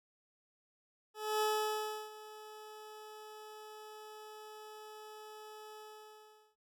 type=tone with ADSR envelope; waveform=20% pulse; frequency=428.8 Hz; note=A4; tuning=45 cents flat; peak=-25 dBFS; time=1.14-6.56 s; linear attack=270 ms; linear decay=690 ms; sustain=-19 dB; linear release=780 ms; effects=none